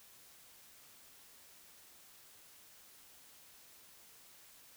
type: silence
effects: white hiss -60 dBFS RMS until 4.76 s